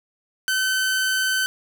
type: tone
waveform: sawtooth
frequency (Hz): 1528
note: G6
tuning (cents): -45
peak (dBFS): -16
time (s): 0.48-1.46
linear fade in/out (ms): 0
effects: 8-bit